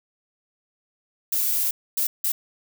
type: noise bursts at uneven times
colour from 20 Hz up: violet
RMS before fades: -23 dBFS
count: 3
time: 1.32-1.71 / 1.97-2.07 / 2.24-2.32 s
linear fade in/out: 5 ms
effects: none